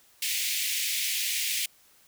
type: high-pass noise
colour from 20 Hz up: pink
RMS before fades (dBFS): -29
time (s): 0.22-1.66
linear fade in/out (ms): 5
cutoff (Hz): 2100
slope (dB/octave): 48
effects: white hiss -60 dBFS RMS until 2.07 s